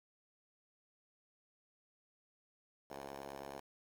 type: ring-modulated tone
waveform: 10% pulse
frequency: 69.3 Hz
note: C#2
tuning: in tune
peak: -35 dBFS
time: 2.9-3.6 s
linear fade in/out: 5 ms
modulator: 596 Hz
effects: 11-bit